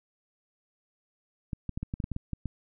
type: clicks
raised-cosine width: 5 ms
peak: -20 dBFS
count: 11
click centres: 1.532 / 1.693 / 1.775 / 1.83 / 1.939 / 2.002 / 2.041 / 2.117 / 2.164 / 2.333 / 2.457 s
effects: none